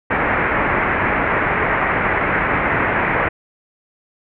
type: low-pass noise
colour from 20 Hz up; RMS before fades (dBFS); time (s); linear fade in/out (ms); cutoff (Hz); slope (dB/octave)
white; -18; 0.1-3.29; 10; 2200; 48
effects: none